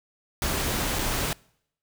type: noise with dropouts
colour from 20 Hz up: pink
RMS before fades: -27 dBFS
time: 0.42-1.33 s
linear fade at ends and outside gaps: 1 ms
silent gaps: 0.988-0.991 s
effects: noise-tail reverb RT60 0.7 s tail -25 dB re dry